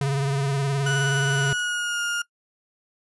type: tone with vibrato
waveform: square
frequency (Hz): 138.59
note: C#3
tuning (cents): 0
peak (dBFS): -22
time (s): 0.01-1.53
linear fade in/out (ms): 2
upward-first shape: triangle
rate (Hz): 19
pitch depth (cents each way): 56
type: tone with pitch glide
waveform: 35% pulse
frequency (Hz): 1479 to 1417.1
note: F#6 to F6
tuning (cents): -1 to +25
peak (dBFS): -22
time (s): 0.86-2.22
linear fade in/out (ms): 5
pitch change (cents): -74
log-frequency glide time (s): 1.35-2.02
type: noise with exponential decay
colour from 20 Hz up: violet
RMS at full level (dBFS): -37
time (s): 1.59-1.71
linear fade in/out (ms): 1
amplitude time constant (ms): 26
effects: noise-tail reverb RT60 0.1 s tail -21 dB re dry + resampled to 24000 Hz